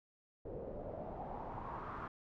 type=noise with low-pass filter sweep; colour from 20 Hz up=pink; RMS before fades=-45 dBFS; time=0.45-2.08 s; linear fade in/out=5 ms; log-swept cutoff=470 to 1300 Hz; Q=4.1; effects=none